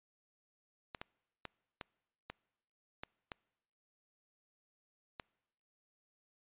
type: clicks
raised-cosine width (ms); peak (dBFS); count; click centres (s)
0.3; -26; 8; 0.948 / 1.015 / 1.453 / 1.812 / 2.3 / 3.035 / 3.318 / 5.198
effects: noise-tail reverb RT60 1.0 s tail -26 dB re dry + resampled to 8000 Hz